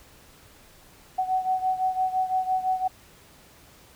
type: beating tone pair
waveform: sine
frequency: 747 / 752.9 Hz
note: F#5 / F#5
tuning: +16 / +30 cents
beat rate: 5.9 Hz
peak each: -24 / -28 dBFS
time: 1.18-2.88 s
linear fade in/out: 10 ms
effects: pink hiss -53 dBFS RMS until 3.95 s